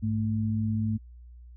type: tone pair together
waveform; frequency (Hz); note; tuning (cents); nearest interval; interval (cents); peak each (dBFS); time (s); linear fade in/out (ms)
sine; 103.93 / 220; G#2 / A3; +2 / 0; octave + minor second; 1298; -27 / -28; 0.02-0.98; 20
effects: added 60 Hz sine -45 dBFS peak until 1.56 s